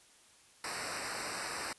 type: noise with comb filter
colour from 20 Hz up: pink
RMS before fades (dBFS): -39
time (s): 0.64-1.73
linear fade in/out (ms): 2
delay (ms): 0.3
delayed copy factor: -1
effects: white hiss -62 dBFS RMS until 1.78 s + resampled to 24000 Hz